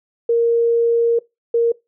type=tone bursts at uneven times; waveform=sine; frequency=466.2 Hz; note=A#4; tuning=in tune; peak=-12 dBFS; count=2; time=0.29-1.19 / 1.54-1.72 s; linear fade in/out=5 ms; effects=noise-tail reverb RT60 0.2 s tail -22 dB re dry